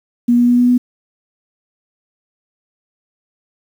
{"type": "tone with pitch steps", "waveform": "sine", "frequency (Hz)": [240.2, 241.9, 243.6, 245.2, 247], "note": ["B3", "B3", "B3", "B3", "B3"], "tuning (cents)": [-48, -36, -24, -12, 0], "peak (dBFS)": -8, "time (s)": [0.28, 0.78], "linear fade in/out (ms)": 10, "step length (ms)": 100, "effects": ["7-bit"]}